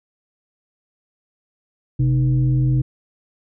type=tone with frequency modulation; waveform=sine; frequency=129.2 Hz; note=C3; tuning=21 cents flat; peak=-14 dBFS; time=1.99-2.82 s; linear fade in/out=10 ms; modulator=178 Hz; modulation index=0.5; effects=none